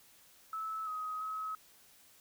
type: tone with pitch steps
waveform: sine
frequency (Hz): 1304 / 1261 / 1280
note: E6 / D#6 / D#6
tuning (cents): -19 / +23 / +49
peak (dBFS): -36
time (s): 0.53-1.55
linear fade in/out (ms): 2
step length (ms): 340
effects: white hiss -62 dBFS RMS until 2.2 s